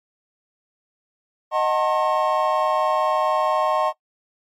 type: chord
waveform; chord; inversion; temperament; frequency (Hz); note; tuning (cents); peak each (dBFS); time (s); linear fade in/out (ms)
triangle; D# diminished seventh; none; just; 622.3 / 746.7 / 896 / 1075.3; D#5 / F#5 / A5 / C6; 0 / +16 / +31 / +47; -20 / -23 / -23 / -20; 1.51-3.93; 50
effects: noise-tail reverb RT60 0.1 s tail -19 dB re dry + MP3 64 kbps